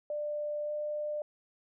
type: tone with pitch glide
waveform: sine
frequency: 594 to 598.1 Hz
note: D5 to D5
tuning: +20 to +31 cents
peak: -32 dBFS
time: 0.1-1.22 s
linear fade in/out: 2 ms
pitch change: +11 cents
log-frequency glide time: 0.65-0.7 s
effects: none